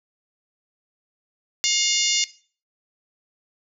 harmonic tone with a mistuned harmonic, 711 Hz, F5, 31 cents sharp, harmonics 3 / 4 / 5 / 6 / 7 / 8 / 9 / 10, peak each -27 / -27 / -27 / -27 / -27 / -27 / -27 / -27 dBFS, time 1.64-2.24 s, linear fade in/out 0 ms, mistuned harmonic 6, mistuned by +40 cents, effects noise-tail reverb RT60 0.4 s tail -17 dB re dry

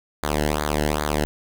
sawtooth tone with flanger, 75 Hz, D2, 37 cents sharp, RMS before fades -23 dBFS, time 0.23-1.25 s, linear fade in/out 0 ms, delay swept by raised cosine 0.36 to 0.86 ms, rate 2.5 Hz, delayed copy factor -0.85, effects none

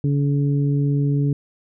harmonic tone, 142.3 Hz, C#3, 46 cents sharp, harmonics 1 / 2 / 3, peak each -17 / -24 / -31 dBFS, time 0.04-1.33 s, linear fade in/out 2 ms, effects none

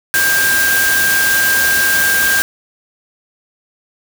sine tone in noise, 1594 Hz, G6, 28 cents sharp, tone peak -12 dBFS, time 0.14-2.42 s, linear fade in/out 0 ms, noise white, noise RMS -17 dBFS, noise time 0.14-2.42 s, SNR +2 dB, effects none

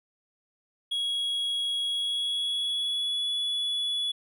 triangle tone with pitch glide, 3322 to 3408 Hz, G#7 to G#7, 0 to +44 cents, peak -25 dBFS, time 0.91-4.12 s, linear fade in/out 10 ms, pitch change +44 cents, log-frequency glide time 1.85-3.32 s, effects none

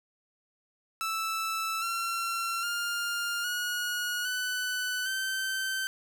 sawtooth tone with pitch steps, 1318.5 / 1361.1 / 1405 / 1450.3 / 1497.2 / 1545.5 Hz, E6 / F6 / F6 / F#6 / F#6 / G6, 0 / -45 / +10 / -35 / +20 / -25 cents, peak -26 dBFS, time 1.01-5.87 s, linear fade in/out 0 ms, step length 810 ms, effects none

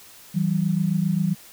sine tone pair together, 163.06 / 190.6 Hz, E3 / G3, -19 / -48 cents, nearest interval minor third, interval 271 cents, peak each -22 dBFS, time 0.34-1.35 s, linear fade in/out 20 ms, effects white hiss -47 dBFS RMS until 1.52 s

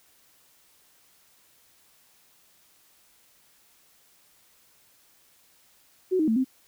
sine tone with pitch steps, 371 / 312.6 / 222.8 / 260.4 Hz, F#4 / D#4 / A3 / C4, +5 / +8 / +22 / -8 cents, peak -20 dBFS, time 6.11-6.446 s, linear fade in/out 20 ms, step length 84 ms, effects white hiss -61 dBFS RMS until 6.67 s

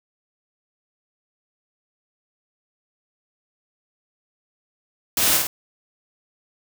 white noise with echo, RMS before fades -20 dBFS, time 5.17-5.37 s, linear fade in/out 2 ms, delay 50 ms, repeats 2, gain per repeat -3 dB, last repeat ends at 5.47 s, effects none

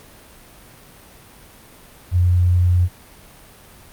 sine tone, 89 Hz, F2, 33 cents sharp, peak -12 dBFS, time 2.11-2.89 s, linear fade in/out 50 ms, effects pink hiss -45 dBFS RMS until 3.92 s + Opus 48 kbps

